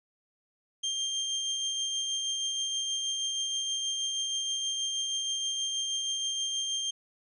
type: tone with tremolo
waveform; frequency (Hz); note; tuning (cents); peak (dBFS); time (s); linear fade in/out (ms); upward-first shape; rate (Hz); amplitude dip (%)
30% pulse; 3181; G7; +25; -25; 0.83-6.91; 10; triangle; 6.3; 30
effects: resampled to 24000 Hz